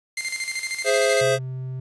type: tone with tremolo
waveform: sawtooth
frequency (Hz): 2093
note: C7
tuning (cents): 0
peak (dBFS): -21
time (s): 0.17-1.21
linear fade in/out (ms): 5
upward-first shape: square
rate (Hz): 13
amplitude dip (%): 65
type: noise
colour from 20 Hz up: blue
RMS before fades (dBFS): -35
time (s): 0.17-1.16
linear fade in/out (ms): 2
type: chord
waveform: square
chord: Ab augmented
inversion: none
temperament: equal with one note detuned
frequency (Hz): 415.3 / 523.3 / 664.6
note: Ab4 / C5 / E5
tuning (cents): 0 / 0 / +14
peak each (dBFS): -24 / -21 / -24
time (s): 0.84-1.39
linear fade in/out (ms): 50
type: tone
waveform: triangle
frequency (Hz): 129.6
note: C3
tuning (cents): -16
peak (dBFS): -26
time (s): 1.21-1.8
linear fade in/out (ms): 5
effects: resampled to 24000 Hz